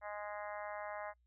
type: harmonic tone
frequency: 207.7 Hz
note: G#3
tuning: in tune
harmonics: 3 / 4 / 5 / 6 / 7 / 8 / 9 / 10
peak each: -45 / -47 / -50 / -52 / -55 / -53 / -55 / -56 dBFS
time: 0.01-1.14 s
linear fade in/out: 50 ms
effects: noise-tail reverb RT60 0.1 s tail -26 dB re dry + added 60 Hz sine -70 dBFS peak until 1.26 s